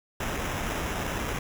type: noise with sample-and-hold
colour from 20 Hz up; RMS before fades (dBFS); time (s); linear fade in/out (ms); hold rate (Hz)
pink; -31; 0.2-1.39; 5; 4410
effects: none